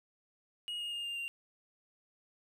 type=tone with pitch steps; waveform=triangle; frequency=2881 / 2854 / 2828 / 2802 / 2776 Hz; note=F#7 / F7 / F7 / F7 / F7; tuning=-47 / +37 / +21 / +5 / -11 cents; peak=-35 dBFS; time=0.68-1.28 s; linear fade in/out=0 ms; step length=120 ms; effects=none